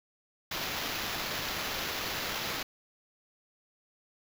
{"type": "noise with sample-and-hold", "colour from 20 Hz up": "violet", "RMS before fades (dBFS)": -35, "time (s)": [0.51, 2.63], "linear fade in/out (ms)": 5, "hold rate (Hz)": 8820, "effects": []}